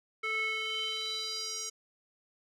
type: tone with band-pass filter sweep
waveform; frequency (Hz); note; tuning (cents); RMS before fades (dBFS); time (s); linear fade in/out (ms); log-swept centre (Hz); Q
square; 438.6; A4; -6; -35; 0.23-1.7; 10; 1900 to 6300; 4.5
effects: none